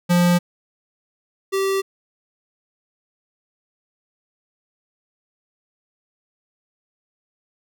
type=tone pair in turn; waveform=square; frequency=175.6 / 388.3 Hz; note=F3 / G4; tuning=+10 / -16 cents; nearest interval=octave + major second; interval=1374 cents; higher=second; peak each=-14 / -19 dBFS; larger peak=first; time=0.09-0.39 / 1.52-1.82 s; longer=neither; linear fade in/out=20 ms; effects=none